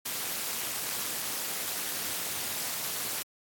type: noise with amplitude modulation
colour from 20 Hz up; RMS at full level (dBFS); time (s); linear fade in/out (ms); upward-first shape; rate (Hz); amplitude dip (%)
white; -30; 0.05-3.23; 10; sine; 231; 80
effects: high-pass 100 Hz 12 dB/octave + AAC 64 kbps